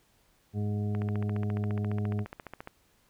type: harmonic tone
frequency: 103.83 Hz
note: G#2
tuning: in tune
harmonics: 1 / 2 / 3 / 4 / 6 / 7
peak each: -29 / -34 / -47 / -41 / -52 / -50 dBFS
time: 0.53-2.26 s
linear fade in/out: 50 ms
type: click train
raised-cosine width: 0.5 ms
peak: -25 dBFS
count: 26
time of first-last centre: 0.95-2.674 s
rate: 14.5 Hz
effects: pink hiss -67 dBFS RMS until 3.09 s

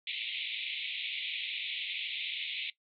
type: band-pass noise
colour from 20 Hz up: white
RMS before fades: -37 dBFS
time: 0.07-2.7 s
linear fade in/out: 2 ms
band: 2100 to 3800 Hz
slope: 96 dB/octave
effects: noise-tail reverb RT60 0.1 s tail -17 dB re dry + MP3 64 kbps

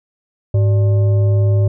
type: tone with frequency modulation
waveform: sine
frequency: 103.83 Hz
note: G#2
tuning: in tune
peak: -10 dBFS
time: 0.54-1.68 s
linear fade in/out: 5 ms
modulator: 482 Hz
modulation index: 0.33
effects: none

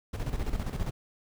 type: noise with tremolo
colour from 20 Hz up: brown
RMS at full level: -30 dBFS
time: 0.13-0.91 s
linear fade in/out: 10 ms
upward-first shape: square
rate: 15 Hz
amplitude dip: 60%
effects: none

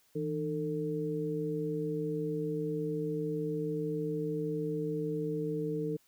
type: tone cluster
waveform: sine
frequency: 161.7 / 303.4 / 450 Hz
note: E3 / D#4 / A4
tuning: -33 / -44 / +39 cents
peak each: -36 / -37 / -34 dBFS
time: 0.15-5.97 s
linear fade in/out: 10 ms
effects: white hiss -68 dBFS RMS until 6.07 s

